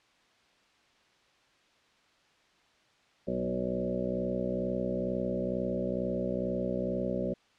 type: harmonic tone with a mistuned harmonic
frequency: 62.2 Hz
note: B1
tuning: 13 cents sharp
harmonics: 1 / 2 / 3 / 4 / 5 / 6 / 8 / 9 / 10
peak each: -46 / -43 / -35 / -37 / -45 / -37 / -38 / -35 / -41 dBFS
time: 3.27-7.34 s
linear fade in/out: 10 ms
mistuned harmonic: 3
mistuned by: +24 cents
effects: white hiss -65 dBFS RMS until 7.58 s + low-pass 4000 Hz 12 dB/octave